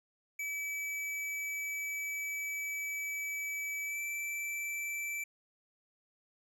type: tone with pitch glide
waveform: square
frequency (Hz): 2296 to 2327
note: D7 to D7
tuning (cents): -40 to -17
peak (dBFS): -36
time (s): 0.39-5.24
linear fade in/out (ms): 5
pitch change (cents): +23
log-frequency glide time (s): 3.85-4
effects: none